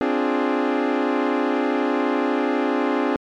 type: chord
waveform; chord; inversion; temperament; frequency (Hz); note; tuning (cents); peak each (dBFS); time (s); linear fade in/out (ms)
sawtooth; D half-diminished seventh; third; equal; 261.6 / 293.7 / 349.2 / 415.3; C4 / D4 / F4 / Ab4; 0 / 0 / 0 / 0; -19 / -19 / -23 / -21; 0.01-3.16; 0
effects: low-pass 2000 Hz 12 dB/octave + MP3 96 kbps